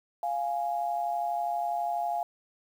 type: tone pair together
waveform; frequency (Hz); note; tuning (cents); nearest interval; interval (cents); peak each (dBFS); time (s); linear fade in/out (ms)
sine; 698.4 / 830.6; F5 / G#5; 0 / 0; minor third; 300; -29 / -32; 0.23-2.23; 2
effects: 9-bit